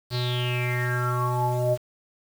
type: tone with low-pass filter sweep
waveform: square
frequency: 123.47 Hz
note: B2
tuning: in tune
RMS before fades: -25 dBFS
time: 0.1-1.78 s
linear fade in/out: 50 ms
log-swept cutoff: 4500 to 570 Hz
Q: 9.1
effects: 7-bit